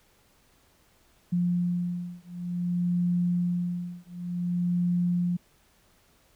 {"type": "beating tone pair", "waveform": "sine", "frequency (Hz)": [175.8, 176.35], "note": ["F3", "F3"], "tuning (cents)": [12, 17], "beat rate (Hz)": 0.55, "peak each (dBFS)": -28, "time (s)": [1.32, 5.37], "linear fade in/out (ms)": 10, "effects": ["pink hiss -63 dBFS RMS until 6.35 s"]}